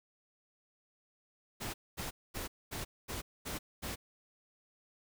pink noise bursts, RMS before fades -40 dBFS, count 7, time 1.6-3.96 s, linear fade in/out 20 ms, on 140 ms, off 230 ms, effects none

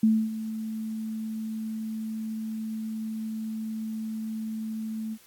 sine tone with ADSR envelope, 220 Hz, A3, in tune, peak -16 dBFS, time 0.03-5.18 s, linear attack 5 ms, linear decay 260 ms, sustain -14 dB, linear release 56 ms, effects white hiss -56 dBFS RMS until 5.26 s + AAC 64 kbps

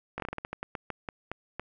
slowing click train, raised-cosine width 0.5 ms, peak -19 dBFS, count 15, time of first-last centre 0.18-1.596 s, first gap 19 ms, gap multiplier 1.23, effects none

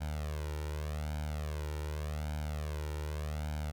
sawtooth tone with flanger, 75.6 Hz, D#2, 49 cents flat, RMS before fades -37 dBFS, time 0-3.72 s, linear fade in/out 20 ms, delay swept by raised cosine 1.3 to 2.17 ms, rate 0.85 Hz, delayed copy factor +0.85, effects none

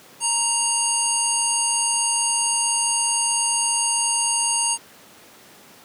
harmonic tone with a mistuned harmonic, 932.3 Hz, A#5, in tune, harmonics 1 / 3 / 5 / 7 / 9 / 10, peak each -27 / -28 / -30 / -26 / -24 / -24 dBFS, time 0.2-4.78 s, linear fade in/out 50 ms, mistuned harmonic 10, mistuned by +28 cents, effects pink hiss -47 dBFS RMS until 5.84 s + high-pass 200 Hz 12 dB/octave

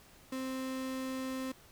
35% pulse tone, 261.6 Hz, C4, in tune, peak -34 dBFS, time 0.32-1.52 s, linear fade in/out 5 ms, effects pink hiss -59 dBFS RMS until 1.71 s

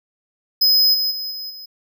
square tone with level steps, 5060 Hz, D#8, 28 cents sharp, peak -12 / -18 / -25 / -28 / -34 dBFS, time 0.61-1.66 s, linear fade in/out 10 ms, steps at 0.93 / 1.1 / 1.3 / 1.49 s, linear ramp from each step 20 ms, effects none

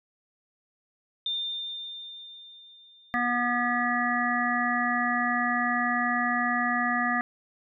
sine tone with exponential decay, 3606 Hz, A7, 42 cents sharp, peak -26 dBFS, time 1.26-3.84 s, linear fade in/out 2 ms, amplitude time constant 560 ms
harmonic tone, 242.7 Hz, B3, 30 cents flat, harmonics 1 / 3 / 5 / 7 / 8, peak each -30 / -30 / -30 / -30 / -30 dBFS, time 3.14-7.21 s, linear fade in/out 0 ms
effects none

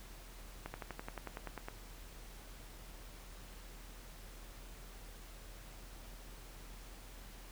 slowing click train, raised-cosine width 0.5 ms, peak -27 dBFS, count 12, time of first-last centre 0.66-1.685 s, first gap 80 ms, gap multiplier 1.03, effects added 41 Hz sine -51 dBFS peak until 7.51 s + pink hiss -56 dBFS RMS until 7.51 s

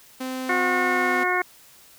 sawtooth tone with pitch glide, 258.7 to 254.5 Hz, C4 to C4, -19 to -48 cents, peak -24 dBFS, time 0.2-1.24 s, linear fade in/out 10 ms, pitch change -29 cents, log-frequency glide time 0.42-1.13 s
harmonic tone, 362.2 Hz, F#4, 37 cents flat, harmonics 1 / 2 / 3 / 4 / 5 / 6, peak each -27 / -27 / -27 / -27 / -27 / -27 dBFS, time 0.49-1.42 s, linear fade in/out 5 ms
effects white hiss -51 dBFS RMS until 1.98 s

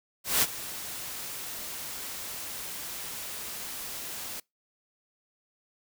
white noise with ADSR envelope, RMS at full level -22 dBFS, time 0.24-4.4 s, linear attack 180 ms, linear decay 39 ms, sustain -16 dB, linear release 5 ms, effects noise-tail reverb RT60 0.2 s tail -26 dB re dry

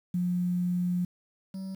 sine / triangle tone pair in turn, 178.2 / 191.1 Hz, F3 / G3, +35 / -44 cents, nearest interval minor second, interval 121 cents, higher second, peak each -25 / -32 dBFS, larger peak first, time 0.14-1.05 / 1.54-1.75 s, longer first, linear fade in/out 5 ms, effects 9-bit

